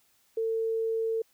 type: tone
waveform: sine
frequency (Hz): 450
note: A4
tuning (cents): +39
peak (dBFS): -26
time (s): 0.37-1.22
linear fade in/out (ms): 5
effects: white hiss -67 dBFS RMS until 1.33 s